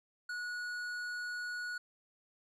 triangle tone with tanh clipping, 1460 Hz, F#6, 24 cents flat, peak -39 dBFS, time 0.29-1.78 s, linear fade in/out 5 ms, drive 15 dB, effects none

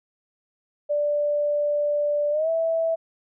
sine tone with pitch glide, 587.3 to 655.4 Hz, D5 to E5, 0 to -10 cents, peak -20 dBFS, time 0.89-2.96 s, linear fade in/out 20 ms, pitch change +190 cents, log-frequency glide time 2.31-2.49 s, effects none

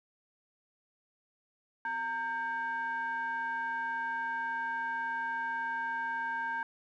triangle ring-modulated tone, 331.8 Hz, E4, 11 cents sharp, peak -27 dBFS, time 1.85-6.63 s, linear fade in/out 2 ms, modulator 1250 Hz, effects none

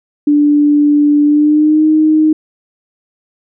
sine tone with pitch glide, 293.4 to 310.5 Hz, D4 to D#4, -2 to -3 cents, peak -6 dBFS, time 0.27-2.33 s, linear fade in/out 5 ms, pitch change +99 cents, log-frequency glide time 1.24-1.85 s, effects none

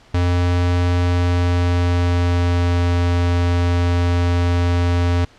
square tone with pitch glide, 88.3 to 87.39 Hz, F2 to F2, +20 to +2 cents, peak -15 dBFS, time 0.14-5.25 s, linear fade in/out 5 ms, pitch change -18 cents, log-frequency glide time 0.97-2.79 s, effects pink hiss -49 dBFS RMS until 5.38 s + low-pass 5000 Hz 12 dB/octave

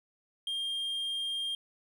triangle tone, 3208 Hz, G7, 39 cents sharp, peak -30 dBFS, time 0.47-1.55 s, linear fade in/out 2 ms, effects none

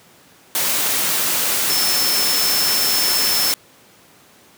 sine tone in noise, 5300 Hz, E8, 9 cents sharp, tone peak -19 dBFS, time 1.7-3.52 s, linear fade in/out 0 ms, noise white, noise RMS -19 dBFS, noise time 0.55-3.54 s, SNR -3 dB, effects pink hiss -49 dBFS RMS until 4.57 s + high-pass 150 Hz 12 dB/octave

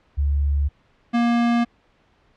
sine / square tone pair in turn, 71.3 / 236.3 Hz, C#2 / A#3, +49 / +24 cents, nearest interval octave + major sixth, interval 2075 cents, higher second, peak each -17 dBFS, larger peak neither, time 0.17-0.69 / 1.13-1.65 s, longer neither, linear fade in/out 20 ms, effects pink hiss -60 dBFS RMS until 2.36 s + low-pass 3000 Hz 12 dB/octave

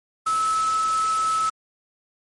sine tone in noise, 1300 Hz, E6, 24 cents flat, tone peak -19 dBFS, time 0.26-1.5 s, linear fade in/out 10 ms, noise white, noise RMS -33 dBFS, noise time 0.26-1.5 s, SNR +11 dB, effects MP3 48 kbps

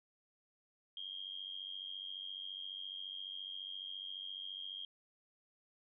sine tone with amplitude modulation, 3226 Hz, G7, 49 cents sharp, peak -39 dBFS, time 0.97-4.85 s, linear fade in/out 2 ms, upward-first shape sine, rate 94.5 Hz, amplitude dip 85%, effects none

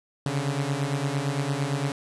sawtooth beating tone pair, 136 / 144.8 Hz, C#3 / D3, -33 / -24 cents, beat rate 8.8 Hz, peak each -24 dBFS, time 0.26-1.92 s, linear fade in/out 2 ms, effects resampled to 24000 Hz + 8-bit

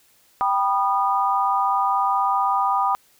sine chord, G augmented, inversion none, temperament just, 784 / 980 / 1225 Hz, G5 / B5 / D#6, 0 / -14 / -27 cents, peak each -22 dBFS, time 0.41-2.95 s, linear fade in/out 0 ms, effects white hiss -58 dBFS RMS until 3.19 s

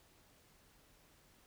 silence, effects pink hiss -67 dBFS RMS until 1.46 s

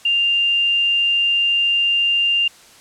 sine tone, 2794 Hz, F7, in tune, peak -14 dBFS, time 0.05-2.48 s, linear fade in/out 5 ms, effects white hiss -46 dBFS RMS until 2.8 s + low-pass 9000 Hz 12 dB/octave

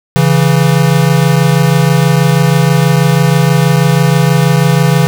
square tone pair together, 138.59 / 164.81 Hz, C#3 / E3, 0 / 0 cents, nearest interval minor third, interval 300 cents, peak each -10 dBFS, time 0.16-5.07 s, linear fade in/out 0 ms, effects none

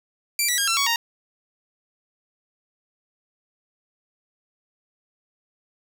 10% pulse tone with pitch steps, 2346 / 1950.1 / 1621 / 1347.4 / 1120 / 931 Hz, D7 / B6 / G#6 / E6 / C#6 / A#5, -2 / -22 / -42 / +38 / +18 / -2 cents, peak -11 dBFS, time 0.39-0.96 s, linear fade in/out 2 ms, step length 95 ms, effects none

